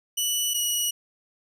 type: tone pair in turn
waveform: 15% pulse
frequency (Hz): 2960 / 2918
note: F#7 / F#7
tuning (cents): 0 / -25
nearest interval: unison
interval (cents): 25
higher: first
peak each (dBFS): -16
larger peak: neither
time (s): 0.17-0.54 / 0.54-0.91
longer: neither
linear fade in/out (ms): 10
effects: none